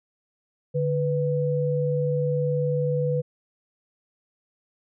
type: tone pair together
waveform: sine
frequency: 146.83 / 494.6 Hz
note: D3 / B4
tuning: 0 / +3 cents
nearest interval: octave + major sixth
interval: 2103 cents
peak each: -24 dBFS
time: 0.74-3.22 s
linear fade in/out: 20 ms
effects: none